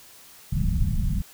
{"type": "low-pass noise", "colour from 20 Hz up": "pink", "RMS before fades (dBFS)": -23, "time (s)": [0.52, 1.22], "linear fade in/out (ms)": 10, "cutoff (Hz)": 200, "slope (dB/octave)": 48, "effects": ["white hiss -49 dBFS RMS until 1.33 s"]}